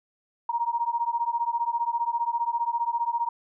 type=beating tone pair; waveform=sine; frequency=932.3 / 947.3 Hz; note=A#5 / A#5; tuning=0 / +28 cents; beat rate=15 Hz; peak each=-27 dBFS; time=0.49-3.29 s; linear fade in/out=5 ms; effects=none